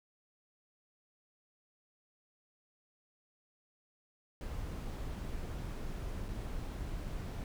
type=noise with dropouts; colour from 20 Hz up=brown; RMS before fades=-40 dBFS; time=4.41-7.44 s; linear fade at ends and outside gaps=1 ms; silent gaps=6.284-6.288 s; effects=none